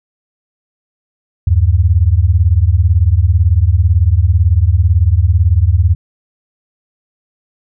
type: beating tone pair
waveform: sine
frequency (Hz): 77.8 / 95.8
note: D#2 / G2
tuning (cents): 0 / -39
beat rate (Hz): 18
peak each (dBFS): -10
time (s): 1.47-5.95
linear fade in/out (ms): 5
effects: none